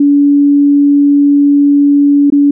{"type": "tone with dropouts", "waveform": "sine", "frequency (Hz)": 285.7, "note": "D4", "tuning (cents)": -48, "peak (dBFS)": -4, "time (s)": [0, 2.51], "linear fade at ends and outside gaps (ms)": 5, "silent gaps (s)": [2.302, 2.322], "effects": []}